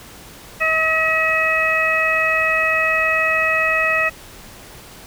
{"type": "harmonic tone", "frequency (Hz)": 639, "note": "D#5", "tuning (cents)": 46, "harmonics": [1, 2, 3, 4], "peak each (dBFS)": [-23, -22, -19, -19], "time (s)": [0.6, 4.1], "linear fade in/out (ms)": 20, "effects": ["pink hiss -40 dBFS RMS until 5.06 s"]}